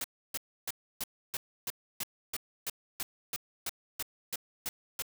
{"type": "noise bursts", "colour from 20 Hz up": "white", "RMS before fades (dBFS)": -35, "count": 16, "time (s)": [0.01, 5.022], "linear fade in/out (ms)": 2, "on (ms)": 32, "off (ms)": 300, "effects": []}